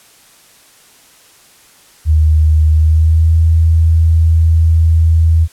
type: tone with pitch glide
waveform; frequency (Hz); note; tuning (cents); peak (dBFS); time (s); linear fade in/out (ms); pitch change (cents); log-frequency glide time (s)
sine; 77.78 to 81.36; D#2 to E2; 0 to -22; -6; 2.05-5.48; 50; +78; 2.7-3.36
effects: white hiss -45 dBFS RMS until 5.52 s + low-pass 12000 Hz 12 dB/octave